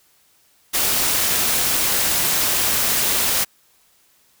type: noise with amplitude modulation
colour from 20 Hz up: white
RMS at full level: -17 dBFS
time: 0.73-3.45 s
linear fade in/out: 20 ms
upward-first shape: sine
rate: 229 Hz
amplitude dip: 45%
effects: white hiss -58 dBFS RMS until 4.4 s